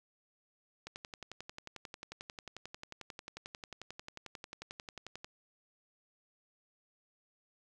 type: click train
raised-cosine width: 0.2 ms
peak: -27 dBFS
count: 50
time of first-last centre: 0.87-5.245 s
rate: 11.2 Hz
effects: none